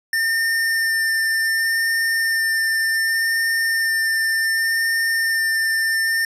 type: tone with vibrato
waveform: square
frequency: 1804 Hz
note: A6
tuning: 43 cents sharp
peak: -18 dBFS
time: 0.13-6.25 s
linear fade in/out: 2 ms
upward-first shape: sine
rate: 0.67 Hz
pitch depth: 10 cents each way
effects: resampled to 32000 Hz